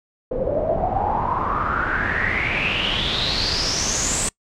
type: noise with low-pass filter sweep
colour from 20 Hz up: pink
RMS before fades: -22 dBFS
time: 0.31-4.29 s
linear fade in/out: 5 ms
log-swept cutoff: 490 to 8200 Hz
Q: 8.2
effects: noise-tail reverb RT60 0.1 s tail -24 dB re dry